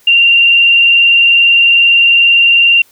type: tone with vibrato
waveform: sine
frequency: 2771 Hz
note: F7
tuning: 14 cents flat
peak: -4 dBFS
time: 0.07-2.82 s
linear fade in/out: 5 ms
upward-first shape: sine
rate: 20 Hz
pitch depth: 29 cents each way
effects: white hiss -48 dBFS RMS until 2.91 s